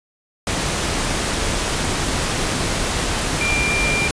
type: tone in noise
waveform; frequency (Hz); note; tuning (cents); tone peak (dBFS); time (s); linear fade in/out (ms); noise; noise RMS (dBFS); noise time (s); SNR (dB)
sine; 2381; D7; +23; -19; 3.41-4.08; 2; pink; -21; 0.47-4.11; -1
effects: resampled to 22050 Hz